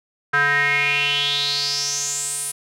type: tone with band-pass filter sweep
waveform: square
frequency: 143.4 Hz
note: D3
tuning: 41 cents flat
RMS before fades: -21 dBFS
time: 0.33-2.52 s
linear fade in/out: 10 ms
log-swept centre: 1500 to 10000 Hz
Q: 6.4
effects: none